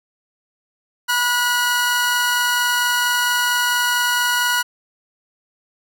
sawtooth tone pair together, 976.8 / 1453 Hz, B5 / F#6, -19 / -32 cents, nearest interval perfect fifth, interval 687 cents, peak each -18 / -14 dBFS, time 1.08-4.63 s, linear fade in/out 20 ms, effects none

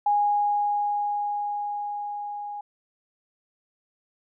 sine tone with level ramp, 824 Hz, G#5, 14 cents flat, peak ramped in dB -18 to -32 dBFS, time 0.06-2.61 s, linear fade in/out 5 ms, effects none

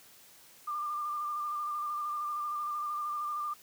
sine tone with vibrato, 1193 Hz, D6, 27 cents sharp, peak -32 dBFS, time 0.67-3.54 s, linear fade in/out 10 ms, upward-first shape square, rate 13 Hz, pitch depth 21 cents each way, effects white hiss -57 dBFS RMS until 3.62 s + high-pass 60 Hz 12 dB/octave

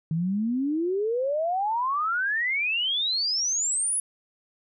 sine exponential sweep, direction up, 155.56 to 10548 Hz, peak -23 dBFS, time 0.11-4 s, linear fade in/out 2 ms, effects none

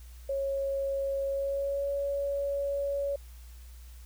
sine tone with pitch glide, 549 to 561.8 Hz, C#5 to C#5, -17 to +23 cents, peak -28 dBFS, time 0.29-3.16 s, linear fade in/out 5 ms, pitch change +40 cents, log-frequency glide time 1.26-1.91 s, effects added 60 Hz sine -45 dBFS peak until 4.05 s + white hiss -59 dBFS RMS until 4.05 s

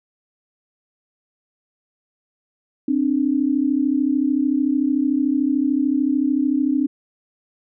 sine tone pair together, 263.7 / 297.2 Hz, C4 / D4, +14 / +21 cents, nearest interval major second, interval 207 cents, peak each -19 dBFS, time 2.88-6.87 s, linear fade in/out 5 ms, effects none

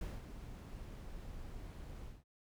brown noise with ADSR envelope, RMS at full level -40 dBFS, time 0.01-2.24 s, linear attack 3 ms, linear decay 200 ms, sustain -8 dB, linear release 190 ms, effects none

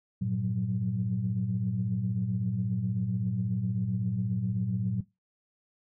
sine tone cluster, 99.7 / 116 / 179.1 / 186.6 Hz, G2 / A#2 / F3 / F#3, +30 / -8 / +44 / +15 cents, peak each -37 / -30 / -37 / -30 dBFS, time 0.21-5.01 s, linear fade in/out 10 ms, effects noise-tail reverb RT60 0.2 s tail -17 dB re dry + tanh soft clip ceiling -17 dBFS

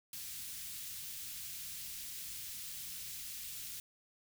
white band-stop noise, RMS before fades -45 dBFS, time 0.13-3.8 s, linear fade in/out 2 ms, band 150 to 2600 Hz, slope 12 dB/octave, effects none

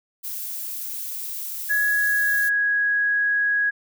violet noise, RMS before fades -31 dBFS, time 0.23-2.5 s, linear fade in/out 20 ms
sine tone with pitch glide, 1677 to 1659.7 Hz, G#6 to G#6, +16 to -2 cents, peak -18 dBFS, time 1.69-3.71 s, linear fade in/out 20 ms, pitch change -18 cents, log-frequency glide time 1.8-2.42 s
effects none

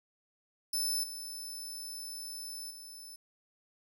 20% pulse tone with level steps, 5274 Hz, E8, in tune, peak -25 / -35 / -41 dBFS, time 0.73-3.16 s, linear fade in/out 5 ms, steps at 1.03 / 2.7 s, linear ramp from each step 10 ms, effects none

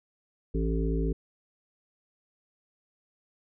harmonic tone with a mistuned harmonic, 55 Hz, A1, in tune, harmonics 1 / 3 / 5 / 7 / 8, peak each -27 / -32 / -34 / -35 / -36 dBFS, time 0.54-1.13 s, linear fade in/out 10 ms, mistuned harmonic 1, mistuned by -24 cents, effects none

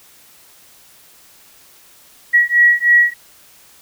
sine beating tone pair, 1917 / 1920.2 Hz, A#6 / B6, +48 / -49 cents, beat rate 3.2 Hz, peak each -12 dBFS, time 2.33-3.14 s, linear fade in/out 20 ms, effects white hiss -47 dBFS RMS until 3.81 s

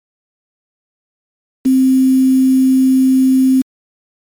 sine tone with quantisation, 261.6 Hz, C4, in tune, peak -7 dBFS, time 1.65-3.62 s, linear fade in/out 10 ms, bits 5, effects MP3 96 kbps

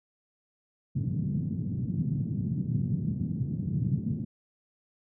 pink band-pass noise, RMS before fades -30 dBFS, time 0.95-4.25 s, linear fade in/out 10 ms, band 120 to 200 Hz, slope 24 dB/octave, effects none

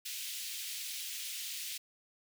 pink high-pass noise, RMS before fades -41 dBFS, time 0.05-1.78 s, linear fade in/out 10 ms, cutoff 2600 Hz, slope 24 dB/octave, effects none

